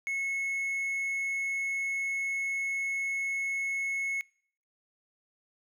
triangle tone, 2188 Hz, C#7, 23 cents flat, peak -28 dBFS, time 0.07-4.21 s, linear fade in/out 0 ms, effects noise-tail reverb RT60 0.6 s tail -25 dB re dry

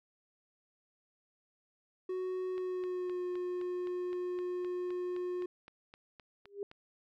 triangle tone with pitch glide, 370 to 359.3 Hz, F#4 to F4, 0 to +49 cents, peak -32 dBFS, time 2.09-5.46 s, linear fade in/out 5 ms, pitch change -51 cents, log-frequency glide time 2.51-3.23 s
click train, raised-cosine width 0.3 ms, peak -36 dBFS, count 17, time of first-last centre 2.58-6.714 s, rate 3.87 Hz
sine tone with exponential growth, 402.7 Hz, G4, 47 cents sharp, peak -32 dBFS, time 6.45-6.63 s, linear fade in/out 1 ms, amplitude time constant 39 ms
effects none

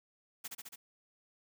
white noise with echo, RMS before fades -42 dBFS, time 0.44-0.48 s, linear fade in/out 10 ms, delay 70 ms, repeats 4, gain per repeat -2 dB, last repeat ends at 0.76 s, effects none

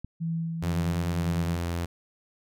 click, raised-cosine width 5 ms, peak -24 dBFS, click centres 0.046 s
sine tone with tremolo, 164.81 Hz, E3, in tune, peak -26 dBFS, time 0.2-1.58 s, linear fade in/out 20 ms, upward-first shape sine, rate 2 Hz, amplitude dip 35%
sawtooth tone with pitch glide, 87.4 to 85.6 Hz, F2 to F2, +2 to -34 cents, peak -24 dBFS, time 0.62-1.86 s, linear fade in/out 10 ms, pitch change -36 cents, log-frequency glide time 1.31-1.69 s
effects none

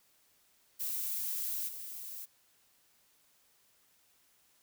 violet noise with level steps, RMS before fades -36 / -44 dBFS, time 0.79-2.26 s, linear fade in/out 20 ms, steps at 1.67 s, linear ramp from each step 20 ms, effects white hiss -69 dBFS RMS until 4.62 s

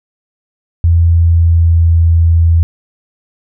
sine tone with pitch glide, 84.2 to 83.23 Hz, E2 to E2, +37 to +17 cents, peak -5 dBFS, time 0.84-2.63 s, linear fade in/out 0 ms, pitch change -20 cents, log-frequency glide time 1.06-1.95 s, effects none

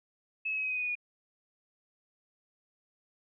sine tone with pitch steps, 2593 / 2572 / 2551 / 2531 / 2510 / 2490 / 2470 / 2450 Hz, E7 / E7 / D#7 / D#7 / D#7 / D#7 / D#7 / D#7, -29 / -43 / +43 / +29 / +15 / +1 / -13 / -27 cents, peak -30 dBFS, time 0.45-0.954 s, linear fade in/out 10 ms, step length 63 ms, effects none

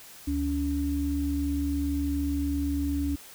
sine tone pair together, 73 / 284.3 Hz, D2 / C#4, -10 / +44 cents, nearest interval 2 octaves, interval 2354 cents, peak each -29 / -27 dBFS, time 0.27-3.16 s, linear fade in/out 10 ms, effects white hiss -48 dBFS RMS until 3.34 s

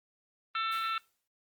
harmonic tone, 445.6 Hz, A4, 22 cents sharp, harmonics 3 / 4 / 5 / 6 / 7 / 8 / 9, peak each -31 / -44 / -43 / -40 / -50 / -41 / -44 dBFS, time 0.55-0.98 s, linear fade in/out 2 ms
white noise with exponential decay, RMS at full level -48 dBFS, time 0.72-1.28 s, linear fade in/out 5 ms, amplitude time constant 120 ms
effects noise-tail reverb RT60 0.2 s tail -23 dB re dry + Opus 24 kbps

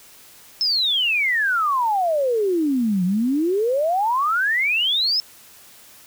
sine exponential two-way sweep, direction down then up, 5310 to 174.9 to 5310 Hz, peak -17 dBFS, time 0.61-5.2 s, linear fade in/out 0 ms, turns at 3.04 s, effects white hiss -47 dBFS RMS until 6.06 s

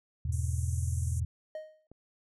sine chord, E major, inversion none, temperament equal with one note detuned, 82.41 / 102.75 / 123.47 Hz, E2 / G#2 / B2, 0 / -18 / 0 cents, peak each -30 / -36 / -34 dBFS, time 0.25-1.25 s, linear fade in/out 5 ms
white band-pass noise, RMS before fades -48 dBFS, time 0.32-1.2 s, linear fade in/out 5 ms, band 5900 to 11000 Hz, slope 96 dB/octave
triangle tone with exponential decay, 622.3 Hz, D#5, in tune, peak -32 dBFS, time 1.55-1.87 s, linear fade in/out 2 ms, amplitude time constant 68 ms
click, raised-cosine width 2 ms, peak -38 dBFS, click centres 1.916 s
effects none

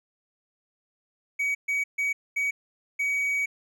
triangle tone bursts at uneven times, 2262 Hz, C#7, 34 cents sharp, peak -22 dBFS, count 5, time 1.39-1.55 / 1.68-1.84 / 1.98-2.13 / 2.36-2.51 / 2.99-3.46 s, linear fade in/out 10 ms, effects none

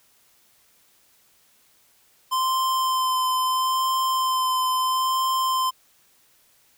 square tone with vibrato, 1036 Hz, C6, 17 cents flat, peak -21 dBFS, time 2.31-5.71 s, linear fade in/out 20 ms, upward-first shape sine, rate 0.75 Hz, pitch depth 14 cents each way, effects white hiss -60 dBFS RMS until 6.77 s

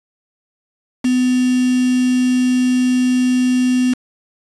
sine tone with quantisation, 251.8 Hz, B3, 34 cents sharp, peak -12 dBFS, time 1.04-3.94 s, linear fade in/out 10 ms, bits 4, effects resampled to 22050 Hz

